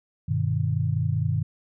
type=chord; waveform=sine; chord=G augmented; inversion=none; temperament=just; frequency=98 / 122.5 / 153.12 Hz; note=G2 / B2 / D#3; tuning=0 / -14 / -27 cents; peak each=-26 dBFS; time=0.28-1.43 s; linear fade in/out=10 ms; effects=none